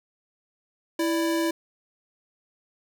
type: tone pair together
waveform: square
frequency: 330.5 / 587.3 Hz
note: E4 / D5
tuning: +5 / 0 cents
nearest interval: minor seventh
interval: 995 cents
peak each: -24 / -31 dBFS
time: 0.99-1.51 s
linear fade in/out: 5 ms
effects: none